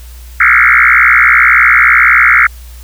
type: tone with frequency modulation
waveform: sine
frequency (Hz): 1765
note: A6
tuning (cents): +5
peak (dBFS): -3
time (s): 0.4-2.47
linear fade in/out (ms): 5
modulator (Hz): 61.8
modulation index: 7.5
effects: added 60 Hz sine -28 dBFS peak until 2.83 s + white hiss -40 dBFS RMS until 2.83 s